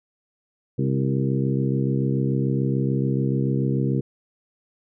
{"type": "harmonic tone with a mistuned harmonic", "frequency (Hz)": 66.9, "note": "C2", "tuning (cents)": 39, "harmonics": [2, 3, 4, 5, 6, 7], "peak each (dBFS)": [-22, -26, -28, -30, -32, -33], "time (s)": [0.78, 4.01], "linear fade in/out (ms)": 10, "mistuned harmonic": 6, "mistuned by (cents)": -33, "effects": []}